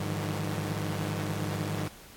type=tone cluster; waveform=sawtooth; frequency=102.2 / 150.7 / 160.6 / 167.5 / 182.9 Hz; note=G#2 / D3 / E3 / E3 / F#3; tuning=-27 / +45 / -45 / +28 / -20 cents; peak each=-30 / -31 / -36 / -36 / -36 dBFS; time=0-1.88 s; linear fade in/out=5 ms; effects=pink hiss -51 dBFS RMS until 2.16 s + AAC 64 kbps